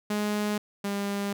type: tone pair in turn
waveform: sawtooth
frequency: 208.8 / 200.9 Hz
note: G#3 / G3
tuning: +10 / +43 cents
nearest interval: minor second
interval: 67 cents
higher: first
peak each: -22 / -24 dBFS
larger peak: first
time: 0.1-0.58 / 0.84-1.33 s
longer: second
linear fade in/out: 5 ms
effects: none